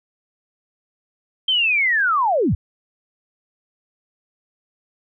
sine linear sweep, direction down, 3174 to 51.91 Hz, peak -15 dBFS, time 1.48-2.55 s, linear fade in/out 5 ms, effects none

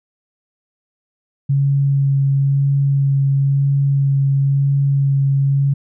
sine tone with vibrato, 138.59 Hz, C#3, in tune, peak -12 dBFS, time 1.49-5.74 s, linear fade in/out 10 ms, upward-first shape sine, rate 0.99 Hz, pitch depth 11 cents each way, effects none

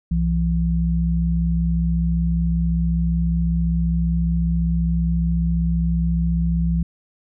sine tone pair together, 63.13 / 168.4 Hz, B1 / E3, +39 / +37 cents, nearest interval octave + perfect fourth, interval 1698 cents, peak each -20 / -19 dBFS, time 0.11-6.83 s, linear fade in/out 5 ms, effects none

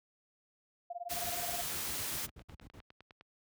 sine tone with tremolo, 698.5 Hz, F5, in tune, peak -36 dBFS, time 0.9-1.63 s, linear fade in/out 5 ms, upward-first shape sine, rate 19 Hz, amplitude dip 100%
white noise, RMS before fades -38 dBFS, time 1.09-2.27 s, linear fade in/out 20 ms
brown noise bursts, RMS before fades -47 dBFS, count 14, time 1.11-2.799 s, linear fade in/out 5 ms, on 64 ms, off 61 ms
click train, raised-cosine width 0.3 ms, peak -37 dBFS, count 11, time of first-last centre 2.19-3.21 s, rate 9.8 Hz
effects high-pass 60 Hz 12 dB/octave

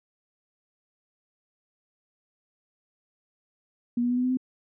sine tone with pitch steps, 239.9 / 243.2 / 246.6 / 250.1 / 253.6 / 257.1 Hz, A#3 / B3 / B3 / B3 / B3 / C4, +50 / -26 / -2 / +22 / +46 / -30 cents, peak -22 dBFS, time 3.97-4.372 s, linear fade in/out 5 ms, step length 67 ms, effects none

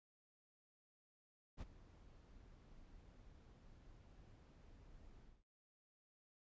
brown noise with ADSR envelope, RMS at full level -45 dBFS, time 1.57-5.44 s, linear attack 44 ms, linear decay 26 ms, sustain -17 dB, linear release 220 ms, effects resampled to 16000 Hz

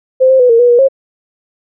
sine tone with pitch steps, 519 / 526 / 496.5 / 461.1 / 486.5 / 479.5 / 539 Hz, C5 / C5 / B4 / A#4 / B4 / A#4 / C#5, -14 / +9 / +9 / -19 / -26 / +49 / -49 cents, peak -4 dBFS, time 0.2-0.886 s, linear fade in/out 20 ms, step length 98 ms, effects none

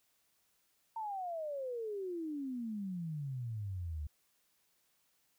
sine exponential sweep, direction down, 914 to 71.9 Hz, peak -37 dBFS, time 0.96-4.07 s, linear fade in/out 5 ms, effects white hiss -75 dBFS RMS until 5.38 s

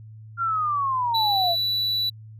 sine linear sweep, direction down, 1396.9 to 659.3 Hz, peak -21 dBFS, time 0.37-1.56 s, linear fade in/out 50 ms
triangle tone, 3951 Hz, B7, in tune, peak -20 dBFS, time 1.14-2.1 s, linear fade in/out 10 ms
effects added 109 Hz sine -40 dBFS peak until 2.39 s

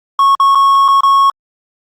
triangle tone with dropouts, 1100 Hz, C#6, 14 cents flat, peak -4 dBFS, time 0.19-1.3 s, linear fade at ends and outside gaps 2 ms, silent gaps 0.351-0.399 / 0.549-0.554 / 0.881-0.885 / 1.007-1.033 s, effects Opus 48 kbps

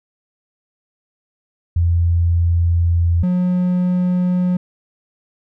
sine / triangle tone pair in turn, 85.3 / 180.22 Hz, F2 / F#3, -40 / -45 cents, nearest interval octave + minor second, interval 1295 cents, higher second, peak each -12 dBFS, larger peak neither, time 1.76-3.23 / 3.23-4.57 s, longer first, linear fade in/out 5 ms, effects none

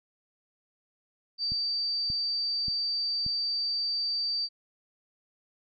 sine tone, 4639 Hz, D8, 22 cents flat, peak -27 dBFS, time 1.38-4.49 s, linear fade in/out 50 ms
click train, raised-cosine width 5 ms, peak -27 dBFS, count 4, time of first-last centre 1.52-3.264 s, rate 1.72 Hz
effects none

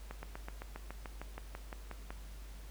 slowing click train, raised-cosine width 0.5 ms, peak -28 dBFS, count 14, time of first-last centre 0.11-2.105 s, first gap 120 ms, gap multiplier 1.04, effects added 50 Hz sine -46 dBFS peak until 2.7 s + pink hiss -58 dBFS RMS until 2.7 s

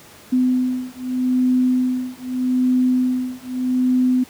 sine beating tone pair, 253 / 253.81 Hz, B3 / B3, +42 / +47 cents, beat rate 0.81 Hz, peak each -19 dBFS, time 0.32-4.24 s, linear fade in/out 10 ms, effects pink hiss -44 dBFS RMS until 4.29 s + high-pass 100 Hz 12 dB/octave

